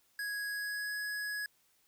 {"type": "tone with pitch glide", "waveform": "square", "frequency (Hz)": [1661.2, 1676.6], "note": ["G#6", "G#6"], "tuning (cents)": [0, 16], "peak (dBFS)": -36, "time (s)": [0.19, 1.46], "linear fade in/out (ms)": 2, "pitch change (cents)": 16, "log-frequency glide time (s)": [0.48, 0.97], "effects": ["white hiss -71 dBFS RMS until 1.87 s"]}